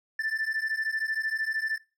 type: beating tone pair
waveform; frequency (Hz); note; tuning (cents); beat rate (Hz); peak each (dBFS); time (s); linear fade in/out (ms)
triangle; 1760 / 1773; A6 / A6; 0 / +13; 13; -27; 0.19-1.78; 5
effects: noise-tail reverb RT60 0.3 s tail -22 dB re dry + tanh soft clip ceiling -23 dBFS